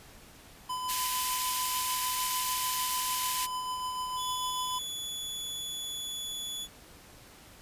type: tone with tremolo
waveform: square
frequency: 1008 Hz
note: B5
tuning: 35 cents sharp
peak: -32 dBFS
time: 0.69-4.79 s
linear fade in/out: 10 ms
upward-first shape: sine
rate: 6.7 Hz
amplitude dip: 30%
type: high-pass noise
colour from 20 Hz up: white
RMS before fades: -32 dBFS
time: 0.88-3.47 s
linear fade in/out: 20 ms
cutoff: 1800 Hz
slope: 24 dB/octave
type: tone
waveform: sawtooth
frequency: 3428 Hz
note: A7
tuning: 46 cents flat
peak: -32 dBFS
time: 4.16-6.68 s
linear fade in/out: 50 ms
effects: pink hiss -53 dBFS RMS until 7.61 s + resampled to 32000 Hz